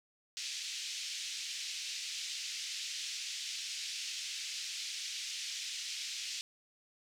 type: band-pass noise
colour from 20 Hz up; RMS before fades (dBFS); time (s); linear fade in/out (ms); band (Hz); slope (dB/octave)
white; -41; 0.37-6.41; 0; 2400 to 6300; 24
effects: none